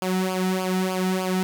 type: tone with flanger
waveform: sawtooth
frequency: 186 Hz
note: F#3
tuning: 9 cents sharp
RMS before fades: -24 dBFS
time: 0.02-1.43 s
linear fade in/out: 0 ms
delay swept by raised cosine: 0.51 to 1.91 ms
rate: 3.3 Hz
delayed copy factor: -0.75
effects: none